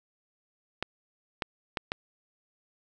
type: clicks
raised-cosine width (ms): 0.3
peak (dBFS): -13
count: 4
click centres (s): 0.826 / 1.422 / 1.772 / 1.919
effects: none